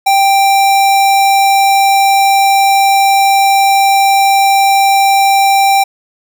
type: tone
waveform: square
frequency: 786 Hz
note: G5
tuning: 4 cents sharp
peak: -7 dBFS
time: 0.06-5.84 s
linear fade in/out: 10 ms
effects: none